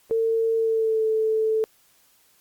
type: tone with pitch glide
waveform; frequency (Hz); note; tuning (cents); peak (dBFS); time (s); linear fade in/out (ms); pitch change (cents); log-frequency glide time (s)
sine; 451.8 to 439.2; A4 to A4; +46 to -3; -19; 0.11-1.64; 0; -49; 0.57-1.05
effects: white hiss -60 dBFS RMS until 2.4 s + Opus 48 kbps